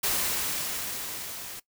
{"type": "noise with level ramp", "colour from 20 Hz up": "white", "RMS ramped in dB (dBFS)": [-26, -40], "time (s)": [0.03, 1.6], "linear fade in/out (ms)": 10, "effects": ["noise-tail reverb RT60 0.1 s tail -19 dB re dry"]}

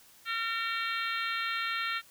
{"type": "harmonic tone", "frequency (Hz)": 456.1, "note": "A#4", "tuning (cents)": -38, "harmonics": [3, 4, 5, 6, 7, 8, 9], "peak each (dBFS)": [-34, -36, -38, -40, -41, -42, -43], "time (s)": [0.25, 2.02], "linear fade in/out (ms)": 50, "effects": ["white hiss -58 dBFS RMS until 2.1 s"]}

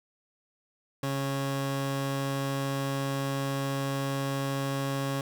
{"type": "tone pair together", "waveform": "25% pulse", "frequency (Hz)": [137.39, 550], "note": ["C#3", "C#5"], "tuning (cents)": [-15, -14], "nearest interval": "2 octaves", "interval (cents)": 2401, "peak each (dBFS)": [-26, -31], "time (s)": [1.03, 5.21], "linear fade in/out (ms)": 2, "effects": []}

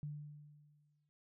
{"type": "tone with exponential decay", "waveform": "sine", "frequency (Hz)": 148, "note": "D3", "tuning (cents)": 14, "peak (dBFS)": -39, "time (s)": [0.03, 1.09], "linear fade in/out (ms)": 0, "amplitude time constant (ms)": 230, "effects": []}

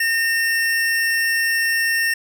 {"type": "tone pair together", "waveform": "square", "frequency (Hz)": [1829.1, 2702], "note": ["A#6", "E7"], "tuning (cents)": [-33, 42], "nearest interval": "perfect fifth", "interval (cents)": 675, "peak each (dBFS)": [-18, -28], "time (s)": [0, 2.14], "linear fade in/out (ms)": 5, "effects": []}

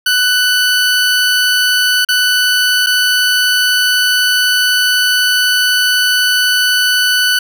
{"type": "tone with dropouts", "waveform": "20% pulse", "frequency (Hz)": 1492, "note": "F#6", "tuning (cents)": 14, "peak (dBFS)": -5, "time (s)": [0.06, 7.39], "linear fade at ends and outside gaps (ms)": 5, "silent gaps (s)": [[2.049, 2.087], [2.863, 2.868]], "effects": []}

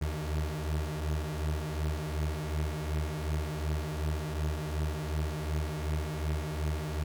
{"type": "beating tone pair", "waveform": "30% pulse", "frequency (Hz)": [75.3, 78], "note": ["D2", "D#2"], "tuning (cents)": [44, 5], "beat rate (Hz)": 2.7, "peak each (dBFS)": [-31, -31], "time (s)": [0.01, 7.04], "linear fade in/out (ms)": 10, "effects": []}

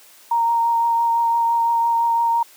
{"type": "tone with vibrato", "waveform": "sine", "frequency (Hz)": 929, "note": "A#5", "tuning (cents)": -6, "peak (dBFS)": -15, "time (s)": [0.31, 2.43], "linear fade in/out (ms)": 5, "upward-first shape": "triangle", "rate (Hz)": 5.9, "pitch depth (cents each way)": 15, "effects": ["white hiss -48 dBFS RMS until 2.56 s", "high-pass 300 Hz 12 dB/octave"]}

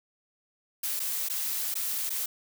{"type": "noise with dropouts", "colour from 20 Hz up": "blue", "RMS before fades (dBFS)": -31, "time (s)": [0.83, 2.26], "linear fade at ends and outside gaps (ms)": 5, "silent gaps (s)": [[0.995, 1], [1.287, 1.297], [1.742, 1.753], [2.095, 2.102]], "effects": []}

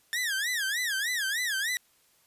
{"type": "tone with vibrato", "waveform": "sawtooth", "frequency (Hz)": 1760, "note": "A6", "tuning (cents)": 0, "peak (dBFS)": -24, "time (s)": [0.13, 1.77], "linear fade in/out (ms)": 0, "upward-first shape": "sine", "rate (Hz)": 3.3, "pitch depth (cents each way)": 230, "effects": ["white hiss -65 dBFS RMS until 2.26 s", "resampled to 32000 Hz"]}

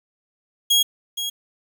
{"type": "tone with echo", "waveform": "sawtooth", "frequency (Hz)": 3299, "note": "G#7", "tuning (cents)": -12, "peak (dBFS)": -11, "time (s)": [0.7, 0.83], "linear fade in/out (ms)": 10, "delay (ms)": 470, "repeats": 1, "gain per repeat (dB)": -10, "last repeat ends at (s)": 1.3, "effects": ["8-bit"]}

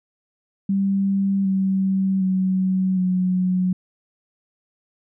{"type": "tone with pitch steps", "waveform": "sine", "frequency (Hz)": [196, 191.74, 187.58, 183.51], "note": ["G3", "G3", "F#3", "F#3"], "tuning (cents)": [0, -38, 24, -14], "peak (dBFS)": -17, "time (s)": [0.69, 3.73], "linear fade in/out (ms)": 5, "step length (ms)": 760, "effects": []}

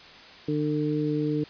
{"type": "harmonic tone", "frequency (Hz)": 150.3, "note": "D3", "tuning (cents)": 40, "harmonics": [1, 2, 3], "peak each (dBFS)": [-29, -26, -30], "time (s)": [0.48, 1.44], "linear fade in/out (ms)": 5, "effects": ["white hiss -47 dBFS RMS until 1.49 s", "resampled to 11025 Hz"]}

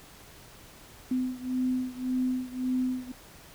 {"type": "beating tone pair", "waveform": "sine", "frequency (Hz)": [254, 255.8], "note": ["B3", "C4"], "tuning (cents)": [49, -39], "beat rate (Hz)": 1.8, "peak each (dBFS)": [-29, -31], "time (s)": [1.11, 3.12], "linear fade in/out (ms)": 5, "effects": ["pink hiss -51 dBFS RMS until 3.54 s"]}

